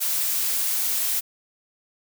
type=noise; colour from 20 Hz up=blue; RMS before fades=-24 dBFS; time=0-1.21 s; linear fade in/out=20 ms; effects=none